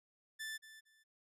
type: tone with echo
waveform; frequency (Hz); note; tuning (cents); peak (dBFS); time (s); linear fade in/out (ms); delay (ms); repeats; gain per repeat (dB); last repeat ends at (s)
sawtooth; 1760; A6; 0; -38; 0.39-0.58; 20; 230; 2; -13; 1.04
effects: resampled to 32000 Hz